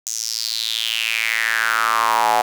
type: tone with high-pass filter sweep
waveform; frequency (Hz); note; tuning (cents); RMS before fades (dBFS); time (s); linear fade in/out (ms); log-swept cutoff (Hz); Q
square; 56.4; A1; +44; -20; 0.06-2.42; 5; 6600 to 750; 5.3
effects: 7-bit

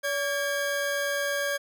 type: tone pair together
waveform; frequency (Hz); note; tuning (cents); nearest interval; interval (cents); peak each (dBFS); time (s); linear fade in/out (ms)
40% pulse; 570 / 1621.5; C#5 / G#6; +48 / -42; octave + tritone; 1810; -28; 0.03-1.58; 20
effects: none

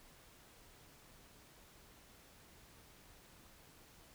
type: silence
effects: pink hiss -62 dBFS RMS until 4.14 s

